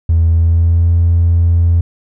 triangle tone with pitch glide, 82.41 to 85.07 Hz, E2 to F2, 0 to -45 cents, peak -4 dBFS, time 0.09-1.81 s, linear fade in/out 5 ms, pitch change +55 cents, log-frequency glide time 0.3-0.9 s, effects tanh soft clip ceiling -4 dBFS

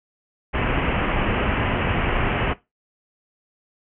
pink low-pass noise, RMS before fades -22 dBFS, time 0.53-2.54 s, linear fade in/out 20 ms, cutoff 3000 Hz, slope 96 dB/octave, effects noise-tail reverb RT60 0.2 s tail -17 dB re dry

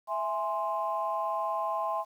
sine chord, E augmented, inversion none, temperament equal, 659.3 / 830.6 / 1046.5 Hz, E5 / G#5 / B#5, 0 / 0 / 0 cents, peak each -33 / -33 / -31 dBFS, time 0.07-2.05 s, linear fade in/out 50 ms, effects tanh soft clip ceiling -19 dBFS + 10-bit

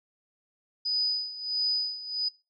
sine tone with tremolo, 4978 Hz, D#8, in tune, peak -23 dBFS, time 0.85-2.29 s, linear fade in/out 10 ms, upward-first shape sine, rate 1.5 Hz, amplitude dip 80%, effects noise-tail reverb RT60 0.3 s tail -24 dB re dry

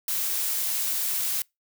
blue noise, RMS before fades -27 dBFS, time 0.08-1.42 s, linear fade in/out 2 ms, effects noise-tail reverb RT60 0.2 s tail -26 dB re dry

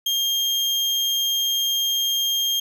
35% pulse tone, 3214 Hz, G7, 43 cents sharp, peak -18 dBFS, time 0.06-2.6 s, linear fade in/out 5 ms, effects none

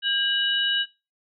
sine tone cluster, 1611 / 2940 / 3819 Hz, G6 / F#7 / A#7, +47 / -12 / +41 cents, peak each -26 / -23 / -29 dBFS, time 0.02-0.86 s, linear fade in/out 50 ms, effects noise-tail reverb RT60 0.3 s tail -23 dB re dry

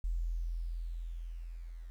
sine tone with level ramp, 42.08 Hz, E1, 36 cents sharp, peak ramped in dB -30 to -43 dBFS, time 0.04-1.9 s, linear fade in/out 0 ms, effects 11-bit

